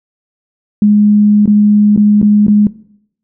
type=tone with dropouts; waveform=sine; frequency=208.2 Hz; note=G#3; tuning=5 cents sharp; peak=-4 dBFS; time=0.82-2.67 s; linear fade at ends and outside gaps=2 ms; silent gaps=1.458-1.476 / 1.963-1.975 / 2.216-2.227 / 2.467-2.481 s; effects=noise-tail reverb RT60 0.7 s tail -19 dB re dry